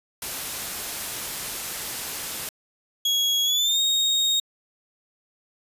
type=noise; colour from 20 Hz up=white; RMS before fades=-31 dBFS; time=0.22-2.49 s; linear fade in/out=2 ms
type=tone with pitch glide; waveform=35% pulse; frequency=3322 to 3729 Hz; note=G#7 to A#7; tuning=0 to 0 cents; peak=-18 dBFS; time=3.05-4.4 s; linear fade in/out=5 ms; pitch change=+200 cents; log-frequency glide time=3.44-3.81 s
effects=resampled to 32000 Hz